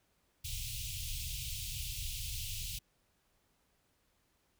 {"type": "band-stop noise", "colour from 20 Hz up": "pink", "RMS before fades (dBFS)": -40, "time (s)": [0.44, 2.79], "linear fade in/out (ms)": 10, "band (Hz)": [130, 2600], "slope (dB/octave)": 48, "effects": ["pink hiss -75 dBFS RMS until 4.59 s"]}